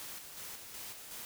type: noise with tremolo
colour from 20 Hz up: white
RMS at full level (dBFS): -45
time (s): 0-1.25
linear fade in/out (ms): 0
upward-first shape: square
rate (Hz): 2.7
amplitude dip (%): 40
effects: none